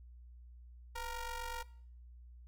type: ring-modulated tone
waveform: sawtooth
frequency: 473 Hz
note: A#4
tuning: 25 cents sharp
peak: -33 dBFS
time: 0.95-1.63 s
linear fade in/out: 10 ms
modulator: 449 Hz
effects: noise-tail reverb RT60 0.6 s tail -21 dB re dry + added 60 Hz sine -52 dBFS peak until 2.47 s